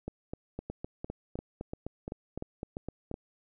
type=two click trains; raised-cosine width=2 ms; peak=-23 / -23 dBFS; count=13 / 8; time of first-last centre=0.08-3.141 / 0.7-3.114 s; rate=3.92 / 2.9 Hz; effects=none